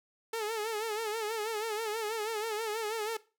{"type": "tone with vibrato", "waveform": "sawtooth", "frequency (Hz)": 436.9, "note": "A4", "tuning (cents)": -12, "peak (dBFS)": -28, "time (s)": [0.33, 3.17], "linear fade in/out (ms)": 5, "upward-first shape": "sine", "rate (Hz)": 6.2, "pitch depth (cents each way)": 86, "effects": ["noise-tail reverb RT60 0.3 s tail -18 dB re dry"]}